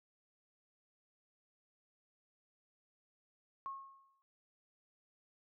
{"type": "tone with exponential decay", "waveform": "sine", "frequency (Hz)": 1087, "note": "C#6", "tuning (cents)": -34, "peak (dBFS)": -38, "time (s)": [3.66, 4.22], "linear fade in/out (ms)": 0, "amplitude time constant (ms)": 120, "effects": []}